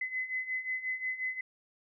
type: beating tone pair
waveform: sine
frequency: 2026 / 2031.6 Hz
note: B6 / B6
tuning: +44 / +48 cents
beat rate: 5.6 Hz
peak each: -38 / -34 dBFS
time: 0.01-1.41 s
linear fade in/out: 5 ms
effects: none